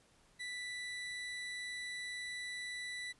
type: tone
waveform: 30% pulse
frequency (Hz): 1975.5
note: B6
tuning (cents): 0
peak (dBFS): -38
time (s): 0.39-3.13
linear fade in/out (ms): 20
effects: pink hiss -68 dBFS RMS until 3.19 s + resampled to 24000 Hz